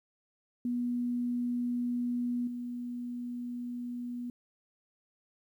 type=tone with level steps; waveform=sine; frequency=243.1 Hz; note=B3; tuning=27 cents flat; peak=-29 / -35 dBFS; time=0.65-4.3 s; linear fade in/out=2 ms; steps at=2.47 s; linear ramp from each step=5 ms; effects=11-bit